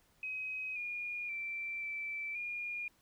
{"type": "tone with pitch steps", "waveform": "sine", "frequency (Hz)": [2531, 2430, 2343, 2326, 2423], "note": ["D#7", "D#7", "D7", "D7", "D#7"], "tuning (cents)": [29, -42, -5, -17, -47], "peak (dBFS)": -37, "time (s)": [0.23, 2.88], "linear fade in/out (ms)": 2, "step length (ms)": 530, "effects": ["pink hiss -70 dBFS RMS until 3.01 s"]}